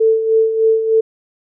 sine tone with tremolo, 444.7 Hz, A4, 18 cents sharp, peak -8 dBFS, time 0-1.01 s, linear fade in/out 10 ms, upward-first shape sine, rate 3.3 Hz, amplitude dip 60%, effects none

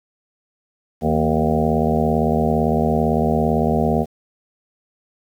harmonic tone with a mistuned harmonic, 77.78 Hz, D#2, in tune, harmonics 1 / 2 / 3 / 5 / 6 / 7 / 8 / 9 / 10, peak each -25 / -22 / -20 / -25 / -24 / -29 / -27 / -24 / -28 dBFS, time 1.01-4.06 s, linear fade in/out 50 ms, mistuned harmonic 2, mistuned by +66 cents, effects 8-bit

